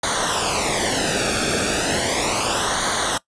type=noise with flanger; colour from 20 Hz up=pink; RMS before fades=-21 dBFS; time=0.03-3.18 s; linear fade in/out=5 ms; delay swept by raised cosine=0.38 to 1.01 ms; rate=0.35 Hz; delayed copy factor=-0.8; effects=noise-tail reverb RT60 0.1 s tail -20 dB re dry + resampled to 22050 Hz